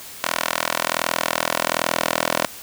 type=tone with high-pass filter sweep; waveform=10% pulse; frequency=41.25 Hz; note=E1; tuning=2 cents sharp; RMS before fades=-23 dBFS; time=0.24-2.45 s; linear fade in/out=0 ms; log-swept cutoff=940 to 570 Hz; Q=0.87; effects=white hiss -38 dBFS RMS until 2.62 s